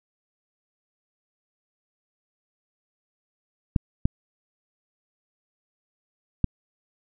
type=clicks; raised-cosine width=5 ms; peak=-7 dBFS; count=3; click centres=3.762 / 4.055 / 6.443 s; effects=none